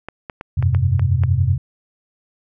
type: clicks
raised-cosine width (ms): 0.5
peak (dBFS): -15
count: 7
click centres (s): 0.086 / 0.298 / 0.411 / 0.626 / 0.748 / 0.995 / 1.236
type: chord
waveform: sine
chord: F suspended second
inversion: none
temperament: equal with one note detuned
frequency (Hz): 87.31 / 98 / 128.79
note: F2 / G2 / C3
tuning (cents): 0 / 0 / -27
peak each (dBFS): -18 / -18 / -18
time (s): 0.57-1.58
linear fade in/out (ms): 10
effects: none